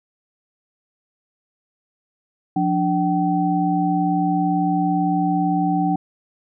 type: tone cluster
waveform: sine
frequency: 176.6 / 294.5 / 766 Hz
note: F3 / D4 / G5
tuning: +20 / +5 / -40 cents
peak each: -21 dBFS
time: 2.56-5.96 s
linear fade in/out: 5 ms
effects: none

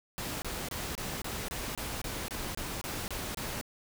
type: noise bursts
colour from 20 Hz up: pink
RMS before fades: -37 dBFS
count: 13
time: 0.18-3.612 s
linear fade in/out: 0 ms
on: 240 ms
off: 26 ms
effects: none

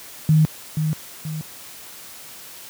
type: tone with echo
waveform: sine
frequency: 155.56 Hz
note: D#3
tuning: in tune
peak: -11 dBFS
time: 0.29-0.45 s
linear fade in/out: 0 ms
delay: 480 ms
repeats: 2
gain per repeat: -7 dB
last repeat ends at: 1.41 s
effects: white hiss -40 dBFS RMS until 2.69 s + high-pass 80 Hz 12 dB/octave

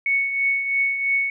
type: tone with tremolo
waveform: sine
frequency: 2217 Hz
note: C#7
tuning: in tune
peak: -16 dBFS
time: 0.06-1.3 s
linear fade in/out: 2 ms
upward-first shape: triangle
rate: 3 Hz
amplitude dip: 60%
effects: none

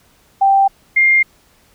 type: tone pair in turn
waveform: sine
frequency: 784 / 2115 Hz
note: G5 / C7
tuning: 0 / +18 cents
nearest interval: octave + perfect fourth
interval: 1718 cents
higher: second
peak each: -8 / -8 dBFS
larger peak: neither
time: 0.41-0.68 / 0.96-1.23 s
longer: neither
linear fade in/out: 10 ms
effects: pink hiss -53 dBFS RMS until 1.74 s

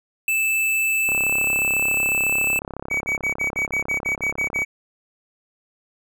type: tone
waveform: square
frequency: 2633 Hz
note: E7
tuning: 3 cents flat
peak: -19 dBFS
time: 0.28-2.59 s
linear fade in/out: 2 ms
type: click train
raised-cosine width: 1 ms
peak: -17 dBFS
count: 121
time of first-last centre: 1.09-4.619 s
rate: 34 Hz
type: tone bursts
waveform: triangle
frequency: 2270 Hz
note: C#7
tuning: 41 cents sharp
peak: -18 dBFS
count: 11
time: 2.9-4.65 s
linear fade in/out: 20 ms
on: 110 ms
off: 54 ms
effects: none

